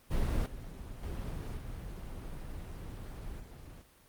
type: noise with level steps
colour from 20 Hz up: brown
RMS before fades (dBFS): -31 / -44 / -38 / -42 / -47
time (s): 0.1-3.83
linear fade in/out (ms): 20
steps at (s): 0.46 / 1.03 / 1.57 / 3.4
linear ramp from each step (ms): 2
effects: pink hiss -62 dBFS RMS until 4.08 s + Opus 32 kbps